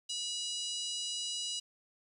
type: harmonic tone with a mistuned harmonic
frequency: 987.8 Hz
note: B5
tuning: in tune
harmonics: 3 / 4 / 5 / 6 / 7 / 8 / 9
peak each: -39 / -41 / -43 / -45 / -46 / -47 / -48 dBFS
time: 0.09-1.6 s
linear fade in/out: 10 ms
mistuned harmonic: 3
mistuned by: -36 cents
effects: 11-bit